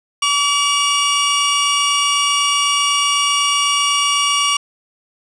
sawtooth tone pair together, 1144 / 2846 Hz, D6 / F7, -46 / +32 cents, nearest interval octave + major third, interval 1578 cents, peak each -13 dBFS, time 0.22-4.57 s, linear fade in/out 5 ms, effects resampled to 22050 Hz + 7-bit

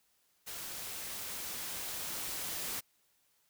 white noise with level ramp, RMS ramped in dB -43 to -38 dBFS, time 0.46-2.81 s, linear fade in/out 20 ms, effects white hiss -73 dBFS RMS until 3.49 s

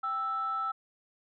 sine tone pair together, 784 / 1318.5 Hz, G5 / E6, 0 / 0 cents, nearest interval major sixth, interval 900 cents, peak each -38 / -29 dBFS, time 0.03-0.72 s, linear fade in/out 10 ms, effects tanh soft clip ceiling -24 dBFS

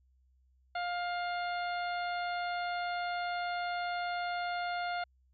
harmonic tone with a mistuned harmonic, 705 Hz, F5, 16 cents sharp, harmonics 1 / 2 / 3 / 4 / 5 / 6, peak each -34 / -39 / -44 / -50 / -49 / -49 dBFS, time 0.75-5.04 s, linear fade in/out 5 ms, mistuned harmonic 6, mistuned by +19 cents, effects added 64 Hz sine -65 dBFS peak until 5.33 s

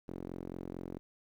sawtooth tone with band-pass filter, 44.44 Hz, F1, 31 cents sharp, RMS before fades -43 dBFS, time 0.08-0.99 s, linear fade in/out 0 ms, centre 320 Hz, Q 1.6, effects 11-bit

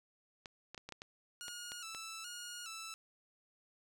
clicks, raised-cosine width 0.2 ms, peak -29 dBFS, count 9, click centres 0.458 / 0.746 / 0.778 / 0.89 / 0.923 / 1.019 / 1.482 / 1.719 / 1.948 s
10% pulse tone with vibrato, 1376 Hz, F6, 26 cents flat, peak -36 dBFS, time 1.41-2.94 s, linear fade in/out 0 ms, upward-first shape square, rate 1.2 Hz, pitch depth 71 cents each way
effects none

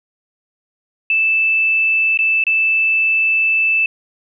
sine tone with dropouts, 2637 Hz, E7, in tune, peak -12 dBFS, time 1.1-3.86 s, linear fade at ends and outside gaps 2 ms, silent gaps 2.174-2.189 / 2.439-2.467 s, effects none

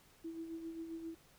sine tone with tremolo, 328.1 Hz, E4, 8 cents flat, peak -40 dBFS, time 0.24-1.15 s, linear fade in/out 10 ms, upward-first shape sine, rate 7.5 Hz, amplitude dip 50%, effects pink hiss -65 dBFS RMS until 1.38 s

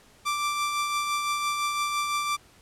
sawtooth tone with tremolo, 1174.7 Hz, D6, in tune, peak -20 dBFS, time 0.25-2.37 s, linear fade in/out 20 ms, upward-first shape triangle, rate 5.9 Hz, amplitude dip 40%, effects pink hiss -56 dBFS RMS until 2.61 s + low-pass 11000 Hz 12 dB/octave

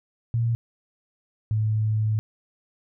sine tone pair in turn, 116.3 / 108.39 Hz, A#2 / A2, -4 / -26 cents, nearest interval minor second, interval 122 cents, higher first, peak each -20 dBFS, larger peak neither, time 0.34-0.55 / 1.51-2.19 s, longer second, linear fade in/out 0 ms, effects none

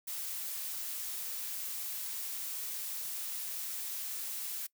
blue noise, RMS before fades -39 dBFS, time 0.07-4.67 s, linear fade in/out 10 ms, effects noise-tail reverb RT60 0.1 s tail -22 dB re dry

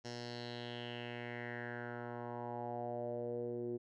10% pulse tone with low-pass filter sweep, 120 Hz, B2, 49 cents flat, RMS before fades -43 dBFS, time 0.04-3.78 s, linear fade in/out 20 ms, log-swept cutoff 5600 to 360 Hz, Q 4.2, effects none

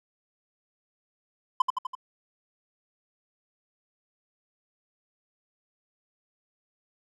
triangle tone with echo, 1020 Hz, C6, 44 cents flat, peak -15 dBFS, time 1.6-1.62 s, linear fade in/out 5 ms, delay 83 ms, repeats 4, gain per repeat -4 dB, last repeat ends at 1.952 s, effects none

